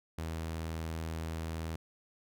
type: tone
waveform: sawtooth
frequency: 81 Hz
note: E2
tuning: 30 cents flat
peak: -32 dBFS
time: 0.18-1.76 s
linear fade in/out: 5 ms
effects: none